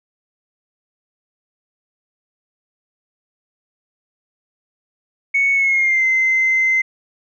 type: tone with pitch glide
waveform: sine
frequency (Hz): 2217 to 2069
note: C#7 to C7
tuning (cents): 0 to -20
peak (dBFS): -12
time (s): 5.34-6.82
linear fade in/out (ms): 10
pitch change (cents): -120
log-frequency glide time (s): 5.53-6.05
effects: tanh soft clip ceiling -8 dBFS